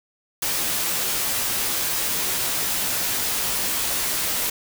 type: noise with comb filter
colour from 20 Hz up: white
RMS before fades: -24 dBFS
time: 0.42-4.5 s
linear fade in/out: 5 ms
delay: 14 ms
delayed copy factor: -0.5
effects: none